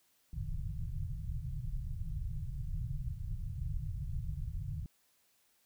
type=low-pass noise; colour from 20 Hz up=pink; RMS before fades=-38 dBFS; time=0.33-4.86 s; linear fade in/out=2 ms; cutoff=160 Hz; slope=96 dB/octave; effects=white hiss -72 dBFS RMS until 5.65 s